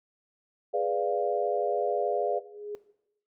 sine chord, G# diminished seventh, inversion none, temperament equal, 415.3 / 493.9 / 587.3 / 698.5 Hz, G#4 / B4 / D5 / F5, 0 / 0 / 0 / 0 cents, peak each -30 dBFS, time 0.73-2.4 s, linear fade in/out 20 ms
sine tone with exponential growth, 415.3 Hz, G#4, in tune, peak -31 dBFS, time 2.01-2.75 s, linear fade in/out 0 ms, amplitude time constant 160 ms
effects noise-tail reverb RT60 0.8 s tail -17 dB re dry

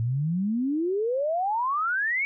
sine exponential sweep, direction up, 110 to 2280 Hz, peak -23 dBFS, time 0-2.25 s, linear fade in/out 0 ms, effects none

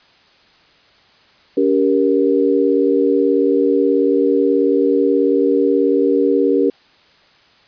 sine chord, G diminished, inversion second, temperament just, 282.2 / 392 / 470.4 Hz, Db4 / G4 / Bb4, +31 / 0 / +16 cents, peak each -16 dBFS, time 1.57-6.7 s, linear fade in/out 5 ms, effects white hiss -51 dBFS RMS until 7.67 s + resampled to 11025 Hz

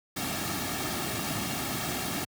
pink noise with comb filter, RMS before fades -32 dBFS, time 0.16-2.25 s, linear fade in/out 10 ms, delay 2 ms, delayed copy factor -0.6, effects high-pass 80 Hz 12 dB/octave

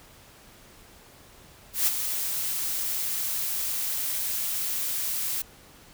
blue noise with ADSR envelope, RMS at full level -21 dBFS, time 1.73-5.42 s, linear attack 140 ms, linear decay 26 ms, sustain -8 dB, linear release 5 ms, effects pink hiss -52 dBFS RMS until 5.93 s

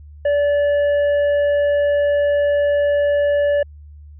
sine tone with tanh clipping, 578 Hz, D5, 28 cents flat, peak -15 dBFS, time 0.25-3.63 s, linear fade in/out 5 ms, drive 7 dB, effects added 74 Hz sine -37 dBFS peak until 4.19 s + resampled to 8000 Hz

